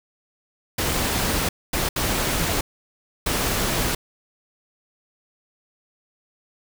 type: noise bursts at uneven times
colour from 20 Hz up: pink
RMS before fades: -23 dBFS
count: 4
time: 0.78-1.49 / 1.73-1.89 / 1.96-2.61 / 3.26-3.95 s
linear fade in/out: 5 ms
effects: none